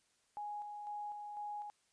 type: tone with tremolo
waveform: sine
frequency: 830.6 Hz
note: G#5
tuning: in tune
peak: -40 dBFS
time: 0.37-1.7 s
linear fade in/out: 0 ms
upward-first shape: square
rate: 2 Hz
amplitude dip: 35%
effects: white hiss -75 dBFS RMS until 1.92 s + resampled to 22050 Hz